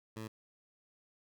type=tone; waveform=15% pulse; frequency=110 Hz; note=A2; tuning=in tune; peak=-35 dBFS; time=0.16-0.28 s; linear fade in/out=10 ms; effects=none